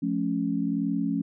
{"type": "chord", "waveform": "sine", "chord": "F augmented", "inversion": "none", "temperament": "equal with one note detuned", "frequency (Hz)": [174.61, 215.8, 277.2], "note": ["F3", "A3", "C#4"], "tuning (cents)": [0, -33, 0], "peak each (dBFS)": [-30, -29, -27], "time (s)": [0.02, 1.22], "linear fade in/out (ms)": 10, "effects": []}